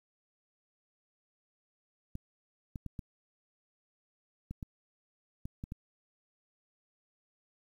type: clicks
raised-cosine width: 5 ms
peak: -27 dBFS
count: 9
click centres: 2.154 / 2.758 / 2.863 / 2.992 / 4.51 / 4.628 / 5.455 / 5.639 / 5.721 s
effects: 10-bit